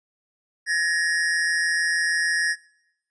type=tone pair together; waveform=square; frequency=1698.2 / 1864.7 Hz; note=G#6 / A#6; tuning=+38 / 0 cents; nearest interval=major second; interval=162 cents; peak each=-24 dBFS; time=0.66-2.56 s; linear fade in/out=50 ms; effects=noise-tail reverb RT60 0.9 s tail -22 dB re dry + resampled to 22050 Hz